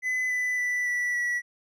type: tone with pitch steps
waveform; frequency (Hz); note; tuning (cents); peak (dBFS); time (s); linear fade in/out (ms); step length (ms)
triangle; 2014 / 1995.5 / 1977.1 / 1958.9 / 1940.9; B6 / B6 / B6 / B6 / B6; +33 / +17 / +1 / -15 / -31; -23; 0.02-1.42; 50; 280
effects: none